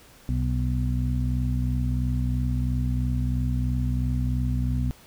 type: harmonic tone with a mistuned harmonic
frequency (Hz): 63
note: B1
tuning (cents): +35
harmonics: 1 / 2 / 3 / 4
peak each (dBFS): -25 / -26 / -37 / -31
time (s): 0.29-4.91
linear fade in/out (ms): 0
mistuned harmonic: 4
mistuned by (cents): -32
effects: pink hiss -52 dBFS RMS until 5.06 s